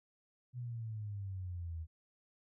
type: exponential sweep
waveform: sine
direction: down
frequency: 125.5 to 79.2 Hz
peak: -39 dBFS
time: 0.53-1.87 s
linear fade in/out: 50 ms
effects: none